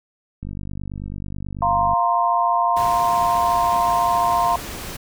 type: click train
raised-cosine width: 5 ms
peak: -19 dBFS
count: 75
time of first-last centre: 0.43-1.934 s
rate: 49.2 Hz
type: chord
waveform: sine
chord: F suspended fourth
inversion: none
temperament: equal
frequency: 698.5 / 932.3 / 1046.5 Hz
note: F5 / Bb5 / C6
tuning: 0 / 0 / 0 cents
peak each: -20 dBFS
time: 1.62-4.56 s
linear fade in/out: 2 ms
type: noise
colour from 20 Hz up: pink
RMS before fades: -32 dBFS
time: 2.76-4.97 s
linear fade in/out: 10 ms
effects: none